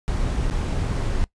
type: noise with dropouts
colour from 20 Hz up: brown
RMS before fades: -23 dBFS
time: 0.08-1.24 s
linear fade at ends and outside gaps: 0 ms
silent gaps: 0.499-0.509 s
effects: noise-tail reverb RT60 0.1 s tail -20 dB re dry + resampled to 22050 Hz